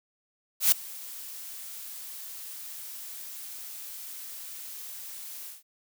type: noise with ADSR envelope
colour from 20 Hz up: blue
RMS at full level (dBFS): -18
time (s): 0.6-5.63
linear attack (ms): 120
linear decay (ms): 4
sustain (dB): -23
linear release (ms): 160
effects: none